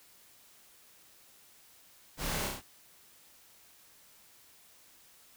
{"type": "noise with echo", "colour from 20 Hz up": "pink", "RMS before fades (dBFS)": -37, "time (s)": [2.17, 2.5], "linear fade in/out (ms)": 50, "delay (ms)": 31, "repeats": 4, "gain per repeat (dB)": -2, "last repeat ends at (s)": 2.624, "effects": ["white hiss -60 dBFS RMS until 5.36 s"]}